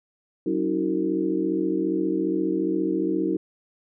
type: tone cluster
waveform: sine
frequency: 188.4 / 278.1 / 320.6 / 375.3 / 455.3 Hz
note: F#3 / C#4 / E4 / F#4 / A#4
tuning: +32 / +6 / -48 / +25 / -41 cents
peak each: -31 / -30 / -24 / -28 / -32 dBFS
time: 0.46-3.37 s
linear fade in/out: 5 ms
effects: none